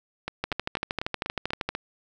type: two click trains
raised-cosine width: 0.3 ms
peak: -11 / -14 dBFS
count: 17 / 7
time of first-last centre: 0.44-1.69 / 0.28-1.751 s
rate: 12.8 / 4.08 Hz
effects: none